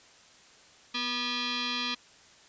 sine tone with frequency modulation, 482.7 Hz, B4, 40 cents flat, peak -29 dBFS, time 0.94-1.95 s, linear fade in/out 10 ms, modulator 730 Hz, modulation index 5.8, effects white hiss -56 dBFS RMS until 2.48 s + resampled to 16000 Hz

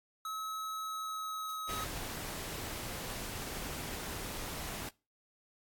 square tone with pitch glide, 1288 to 1273.9 Hz, E6 to D#6, -41 to +40 cents, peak -38 dBFS, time 0.25-1.84 s, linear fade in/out 2 ms, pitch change -19 cents, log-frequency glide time 0.81-1.71 s
violet noise with exponential decay, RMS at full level -49 dBFS, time 1.49-1.78 s, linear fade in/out 1 ms, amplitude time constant 62 ms
pink noise, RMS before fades -41 dBFS, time 1.69-4.89 s, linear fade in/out 2 ms
effects noise-tail reverb RT60 0.3 s tail -23 dB re dry + AAC 64 kbps

